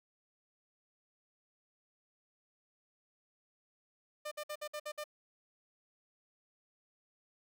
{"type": "tone bursts", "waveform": "sawtooth", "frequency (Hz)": 600, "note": "D5", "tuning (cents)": 37, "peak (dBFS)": -35, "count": 7, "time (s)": [4.25, 5.041], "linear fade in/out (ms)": 10, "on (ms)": 65, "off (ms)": 56, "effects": []}